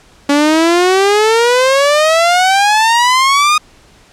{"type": "exponential sweep", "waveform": "sawtooth", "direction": "up", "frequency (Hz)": [282, 1244.5], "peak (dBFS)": -4, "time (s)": [0.29, 3.58], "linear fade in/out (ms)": 5, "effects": ["pink hiss -45 dBFS RMS until 4.12 s", "low-pass 8000 Hz 12 dB/octave"]}